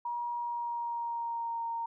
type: tone with pitch glide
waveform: sine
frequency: 954 to 925.2 Hz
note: A#5 to A#5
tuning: +40 to -13 cents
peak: -32 dBFS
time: 0.05-1.86 s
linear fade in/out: 5 ms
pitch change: -53 cents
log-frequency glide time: 0.34-1.63 s
effects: none